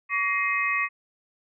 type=tone cluster; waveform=sine; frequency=1136 / 1887 / 2101 / 2528 Hz; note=C#6 / A#6 / C7 / D#7; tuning=+42 / +21 / +7 / +27 cents; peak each=-28 dBFS; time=0.09-0.89 s; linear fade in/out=50 ms; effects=none